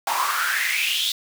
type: noise with high-pass filter sweep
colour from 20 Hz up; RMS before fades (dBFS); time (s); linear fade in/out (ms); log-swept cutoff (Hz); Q
pink; -23; 0.07-1.12; 2; 850 to 3800; 6.7
effects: none